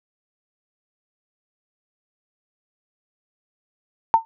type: tone with exponential decay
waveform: sine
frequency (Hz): 903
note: A5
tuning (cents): +45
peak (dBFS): -6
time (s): 4.14-4.25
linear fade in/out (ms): 0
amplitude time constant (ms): 22
effects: none